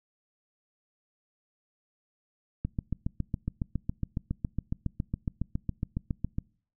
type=click train; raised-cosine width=5 ms; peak=-17 dBFS; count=28; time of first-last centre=2.65-6.384 s; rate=7.23 Hz; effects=noise-tail reverb RT60 0.5 s tail -26 dB re dry